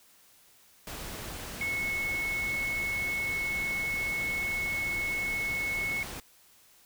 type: tone in noise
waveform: sine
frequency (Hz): 2195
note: C#7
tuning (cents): -18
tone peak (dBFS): -29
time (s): 1.61-6.03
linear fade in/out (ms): 2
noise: pink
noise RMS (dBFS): -40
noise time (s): 0.87-6.2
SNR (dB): +8
effects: white hiss -60 dBFS RMS until 6.85 s